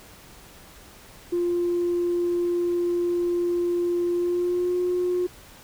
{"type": "tone with pitch glide", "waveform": "sine", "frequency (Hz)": [349.2, 358.6], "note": ["F4", "F4"], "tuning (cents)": [0, 46], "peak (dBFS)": -20, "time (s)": [1.32, 5.27], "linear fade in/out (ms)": 10, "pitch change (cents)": 46, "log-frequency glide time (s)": [4.12, 4.77], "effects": ["tanh soft clip ceiling -17 dBFS", "pink hiss -48 dBFS RMS until 5.63 s"]}